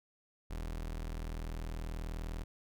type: tone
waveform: 35% pulse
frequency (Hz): 40.32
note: E1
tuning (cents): -38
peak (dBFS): -36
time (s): 0.5-2.44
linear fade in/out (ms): 10
effects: none